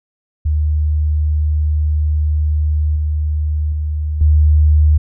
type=tone with level steps; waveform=sine; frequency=75.9 Hz; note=D#2; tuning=42 cents flat; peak=-12 / -14 / -16 / -7 dBFS; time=0.45-4.98 s; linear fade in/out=10 ms; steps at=2.96 / 3.72 / 4.21 s; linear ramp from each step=2 ms; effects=none